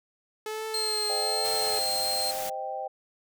sawtooth tone with vibrato, 430.1 Hz, A4, 39 cents flat, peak -28 dBFS, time 0.46-1.79 s, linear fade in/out 2 ms, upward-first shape triangle, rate 1.2 Hz, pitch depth 42 cents each way
35% pulse tone, 4186 Hz, C8, in tune, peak -26 dBFS, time 0.74-2.31 s, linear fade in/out 2 ms
sine chord, C minor, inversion none, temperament equal, 523.3 / 622.3 / 784 Hz, C5 / Eb5 / G5, 0 / 0 / 0 cents, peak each -37 / -37 / -33 dBFS, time 1.09-2.88 s, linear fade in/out 10 ms
white noise, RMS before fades -36 dBFS, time 1.44-2.5 s, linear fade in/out 10 ms
effects none

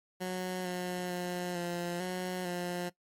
15% pulse tone with pitch steps, 183.5 / 180.2 / 178.4 / 174.1 / 182.6 / 177 Hz, F#3 / F#3 / F3 / F3 / F#3 / F3, -14 / -45 / +37 / -5 / -23 / +23 cents, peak -27 dBFS, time 0.2-2.9 s, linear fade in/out 20 ms, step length 450 ms, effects noise-tail reverb RT60 0.1 s tail -18 dB re dry + MP3 64 kbps

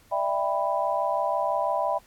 sine chord, E minor seventh, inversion third, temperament just, 593.3 / 659.3 / 791.1 / 988.9 Hz, D5 / E5 / G5 / B5, +18 / 0 / +16 / +2 cents, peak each -29 / -28 / -29 / -28 dBFS, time 0.11-1.99 s, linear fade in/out 20 ms, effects pink hiss -58 dBFS RMS until 2.06 s + AAC 64 kbps

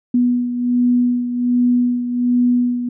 sine beating tone pair, 244.7 / 246 Hz, B3 / B3, -16 / -7 cents, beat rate 1.3 Hz, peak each -14 / -21 dBFS, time 0.14-2.89 s, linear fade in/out 5 ms, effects none

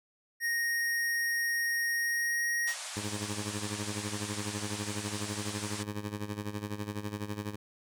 square tone with pitch glide, 1864.7 to 1878.8 Hz, A#6 to A#6, 0 to +13 cents, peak -29 dBFS, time 0.4-2.75 s, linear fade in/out 50 ms, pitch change +13 cents, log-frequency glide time 1.93-2.48 s
white band-pass noise, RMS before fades -41 dBFS, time 2.67-5.83 s, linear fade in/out 5 ms, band 560 to 9600 Hz, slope 48 dB/octave
15% pulse tone with tremolo, 103.83 Hz, G#2, in tune, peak -26 dBFS, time 2.96-7.56 s, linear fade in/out 10 ms, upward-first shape sine, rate 12 Hz, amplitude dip 75%
effects none

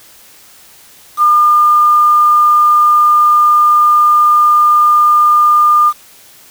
sine tone with quantisation, 1206 Hz, D6, 46 cents sharp, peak -5 dBFS, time 1.17-5.93 s, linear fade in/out 50 ms, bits 5, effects white hiss -41 dBFS RMS until 6.5 s

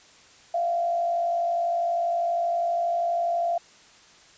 sine tone with frequency modulation, 688 Hz, F5, 26 cents flat, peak -22 dBFS, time 0.54-3.58 s, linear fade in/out 5 ms, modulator 52.4 Hz, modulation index 0.5, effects white hiss -53 dBFS RMS until 4.37 s + resampled to 16000 Hz

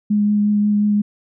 sine tone with vibrato, 207.7 Hz, G#3, in tune, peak -13 dBFS, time 0.1-1.02 s, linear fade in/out 10 ms, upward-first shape triangle, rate 5.6 Hz, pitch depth 14 cents each way, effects none

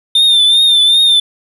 triangle tone with vibrato, 3598 Hz, A7, 38 cents sharp, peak -5 dBFS, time 0.15-1.2 s, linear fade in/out 5 ms, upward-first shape triangle, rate 2.6 Hz, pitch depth 65 cents each way, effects none

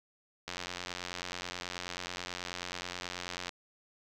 click train, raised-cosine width 0.2 ms, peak -20 dBFS, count 270, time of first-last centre 0.48-3.492 s, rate 89.3 Hz, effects none

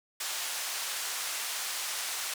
white band-pass noise, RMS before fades -35 dBFS, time 0.2-2.34 s, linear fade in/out 5 ms, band 770 to 9300 Hz, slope 12 dB/octave, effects none

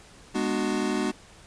square chord, G# half-diminished seventh, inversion none, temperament equal with one note detuned, 207.7 / 246.9 / 299 / 370 Hz, G#3 / B3 / D4 / F#4, 0 / 0 / +31 / 0 cents, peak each -31 dBFS, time 0.34-1.12 s, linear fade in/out 20 ms, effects pink hiss -51 dBFS RMS until 1.46 s + resampled to 22050 Hz

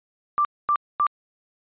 sine tone bursts, 1178 Hz, D6, 5 cents sharp, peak -17 dBFS, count 3, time 0.38-1.067 s, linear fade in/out 0 ms, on 69 ms, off 240 ms, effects resampled to 8000 Hz

